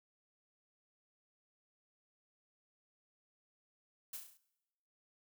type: noise with echo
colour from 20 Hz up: blue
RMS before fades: -44 dBFS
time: 4.13-4.17 s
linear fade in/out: 5 ms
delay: 34 ms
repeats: 6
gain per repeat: -4 dB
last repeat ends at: 4.374 s
effects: noise-tail reverb RT60 1.0 s tail -21 dB re dry